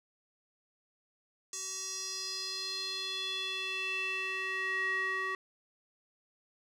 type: tone with band-pass filter sweep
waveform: square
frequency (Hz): 379.8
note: F#4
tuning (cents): +45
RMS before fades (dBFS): -36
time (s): 1.53-5.35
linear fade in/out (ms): 2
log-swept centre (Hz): 6700 to 1600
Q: 4.7
effects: none